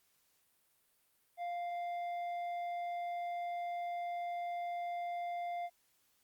sine tone with tanh clipping, 698.5 Hz, F5, in tune, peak -38 dBFS, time 1.37-5.7 s, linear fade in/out 50 ms, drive 7 dB, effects white hiss -74 dBFS RMS until 6.23 s + Opus 48 kbps

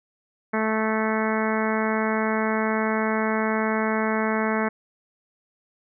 harmonic tone, 218.8 Hz, A3, 9 cents flat, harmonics 1 / 2 / 3 / 4 / 5 / 6 / 7 / 8 / 9 / 10, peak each -25 / -28 / -30 / -31 / -32 / -33 / -33 / -34 / -35 / -35 dBFS, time 0.53-4.69 s, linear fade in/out 10 ms, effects none

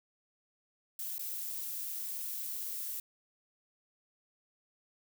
violet noise with dropouts, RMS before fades -39 dBFS, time 0.99-3 s, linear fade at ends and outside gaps 2 ms, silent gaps 1.182-1.193 s, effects none

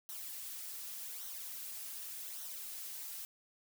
blue noise with flanger, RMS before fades -45 dBFS, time 0.09-3.25 s, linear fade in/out 0 ms, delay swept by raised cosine 0.41 to 4.31 ms, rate 0.86 Hz, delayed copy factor -0.55, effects none

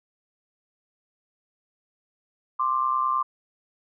sine tone pair together, 1050.5 / 1180 Hz, C6 / D6, +7 / +8 cents, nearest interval major second, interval 201 cents, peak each -24 dBFS, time 2.59-3.23 s, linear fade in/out 10 ms, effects none

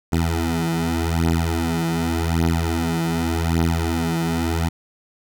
15% pulse beating tone pair, 82.41 / 83.27 Hz, E2 / E2, 0 / +18 cents, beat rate 0.86 Hz, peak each -16 / -15 dBFS, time 0.12-4.69 s, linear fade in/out 10 ms, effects none

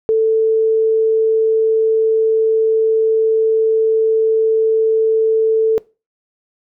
sine tone, 442.9 Hz, A4, 11 cents sharp, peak -10 dBFS, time 0.09-5.78 s, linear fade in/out 0 ms, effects noise-tail reverb RT60 0.3 s tail -22 dB re dry

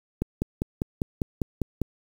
click train, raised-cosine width 3 ms, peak -12 dBFS, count 9, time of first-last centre 0.22-1.817 s, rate 5.01 Hz, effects 7-bit

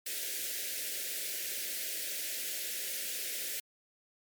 white band-stop noise, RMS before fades -37 dBFS, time 0.06-3.6 s, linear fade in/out 5 ms, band 620 to 1600 Hz, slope 48 dB/octave, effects high-pass 400 Hz 12 dB/octave + MP3 96 kbps

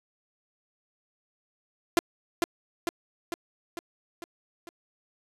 sawtooth tone with echo, 343.1 Hz, F4, 31 cents flat, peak -14 dBFS, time 1.97-1.99 s, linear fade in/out 0 ms, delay 450 ms, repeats 6, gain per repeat -4 dB, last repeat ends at 4.69 s, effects resampled to 32000 Hz

